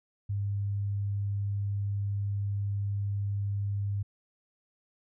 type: tone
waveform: sine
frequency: 100.7 Hz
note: G2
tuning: 47 cents sharp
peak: -28 dBFS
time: 0.29-4.03 s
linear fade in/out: 10 ms
effects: none